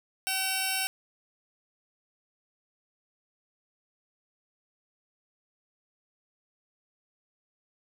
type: tone pair together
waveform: 10% pulse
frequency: 762 / 2715 Hz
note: G5 / F7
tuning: -49 / -50 cents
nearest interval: octave + minor seventh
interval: 2199 cents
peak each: -23 / -21 dBFS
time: 0.27-0.87 s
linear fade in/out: 0 ms
effects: none